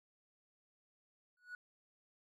triangle tone with exponential growth, 1467 Hz, F#6, 15 cents flat, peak -38 dBFS, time 1.37-1.55 s, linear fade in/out 2 ms, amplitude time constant 37 ms, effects tanh soft clip ceiling -40 dBFS

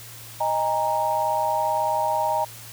sine chord, D# suspended fourth, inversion none, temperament equal with one note detuned, 622.3 / 814 / 932.3 Hz, D#5 / G#5 / A#5, 0 / -35 / 0 cents, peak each -26 / -26 / -23 dBFS, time 0.4-2.45 s, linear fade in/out 10 ms, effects added 114 Hz sine -45 dBFS peak until 2.72 s + white hiss -42 dBFS RMS until 2.72 s

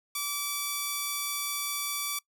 5% pulse tone, 1155 Hz, D6, 29 cents flat, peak -18 dBFS, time 0.15-2.19 s, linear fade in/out 5 ms, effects noise-tail reverb RT60 0.1 s tail -22 dB re dry

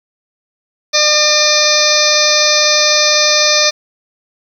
harmonic tone, 602 Hz, D5, 43 cents sharp, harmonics 1 / 2 / 3 / 4 / 6 / 7 / 8 / 9 / 10, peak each -16 / -21 / -20 / -18 / -18 / -17 / -16 / -18 / -16 dBFS, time 0.93-3.71 s, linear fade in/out 20 ms, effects 7-bit

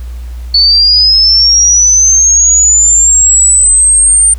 sine linear sweep, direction up, 4435 to 8890 Hz, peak -3 dBFS, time 0.54-4.34 s, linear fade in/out 5 ms, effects added 60 Hz sine -19 dBFS peak until 4.38 s + pink hiss -41 dBFS RMS until 4.38 s

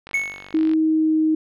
click train, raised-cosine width 0.3 ms, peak -21 dBFS, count 33, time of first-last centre 0.07-0.735 s, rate 48.1 Hz
triangle tone with exponential decay, 2206 Hz, C#7, 9 cents flat, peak -14 dBFS, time 0.14-0.58 s, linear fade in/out 2 ms, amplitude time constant 94 ms
sine tone with pitch glide, 316.8 to 313.9 Hz, D#4 to D#4, +31 to +15 cents, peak -15 dBFS, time 0.54-1.35 s, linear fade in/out 5 ms, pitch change -16 cents, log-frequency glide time 0.71-1.15 s
effects none

